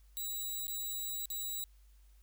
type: tone with dropouts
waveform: 5% pulse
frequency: 3898 Hz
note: B7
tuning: 23 cents flat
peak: -29 dBFS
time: 0.17-1.64 s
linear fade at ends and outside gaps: 0 ms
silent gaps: 0.669-0.68 / 1.256-1.302 s
effects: added 50 Hz sine -58 dBFS peak until 2.22 s + white hiss -73 dBFS RMS until 2.22 s